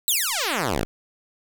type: exponential sweep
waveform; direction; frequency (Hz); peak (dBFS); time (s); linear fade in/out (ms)
5% pulse; down; 4061 to 41.68; -11; 0.08-0.85; 0
effects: 7-bit